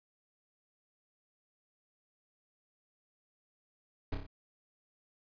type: noise with echo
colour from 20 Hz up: brown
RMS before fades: -33 dBFS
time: 4.12-4.15 s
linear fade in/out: 5 ms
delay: 29 ms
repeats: 4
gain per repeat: -4 dB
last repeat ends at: 4.266 s
effects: resampled to 11025 Hz